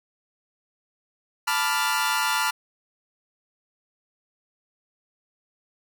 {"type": "chord", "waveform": "sawtooth", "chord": "B half-diminished seventh", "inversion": "third", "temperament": "equal", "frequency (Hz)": [880, 987.8, 1174.7, 1396.9], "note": ["A5", "B5", "D6", "F6"], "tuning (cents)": [0, 0, 0, 0], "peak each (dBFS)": [-24, -24, -27, -22], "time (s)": [1.47, 2.51], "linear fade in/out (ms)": 10, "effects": []}